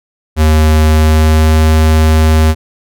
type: tone with pitch glide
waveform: square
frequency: 77.78 to 78.64 Hz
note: D#2 to D#2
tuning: 0 to +19 cents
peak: -6 dBFS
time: 0.36-2.55 s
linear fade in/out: 50 ms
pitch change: +19 cents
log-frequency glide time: 0.85-1.63 s
effects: none